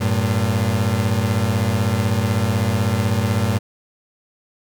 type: beating tone pair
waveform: 30% pulse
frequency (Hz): 97 / 113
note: G2 / A2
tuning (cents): -18 / +47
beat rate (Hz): 16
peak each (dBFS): -17 / -17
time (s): 0-3.59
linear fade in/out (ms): 20
effects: none